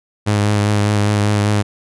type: tone with vibrato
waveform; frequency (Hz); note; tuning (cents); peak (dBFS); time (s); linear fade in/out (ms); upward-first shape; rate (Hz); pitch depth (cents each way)
sawtooth; 103.83; G#2; 0; -9; 0.26-1.63; 20; triangle; 5; 27
effects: resampled to 24000 Hz